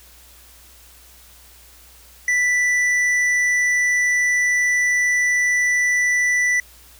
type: tone with hard clipping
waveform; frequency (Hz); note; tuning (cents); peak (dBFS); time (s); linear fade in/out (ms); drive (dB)
sine; 1975.5; B6; 0; -17; 2.28-6.6; 2; 7
effects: added 60 Hz sine -50 dBFS peak until 6.99 s + white hiss -48 dBFS RMS until 6.99 s